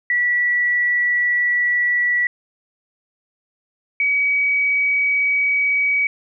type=tone pair in turn; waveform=sine; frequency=1949 / 2269 Hz; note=B6 / C#7; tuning=-23 / +40 cents; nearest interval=minor third; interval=263 cents; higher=second; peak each=-15 dBFS; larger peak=neither; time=0.1-2.27 / 4-6.07 s; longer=first; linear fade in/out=2 ms; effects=none